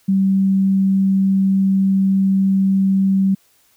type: tone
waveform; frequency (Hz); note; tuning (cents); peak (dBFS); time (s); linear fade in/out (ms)
sine; 193.1; G3; -26; -12; 0.08-3.35; 10
effects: white hiss -57 dBFS RMS until 3.76 s